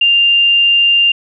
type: tone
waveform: sine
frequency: 2794 Hz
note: F7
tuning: in tune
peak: -7 dBFS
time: 0.01-1.12 s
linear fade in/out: 5 ms
effects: none